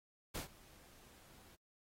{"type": "noise with ADSR envelope", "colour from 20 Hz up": "pink", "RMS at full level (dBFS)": -41, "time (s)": [0.34, 1.56], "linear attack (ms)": 16, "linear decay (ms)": 120, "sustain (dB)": -22, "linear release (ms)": 15, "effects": ["AAC 48 kbps"]}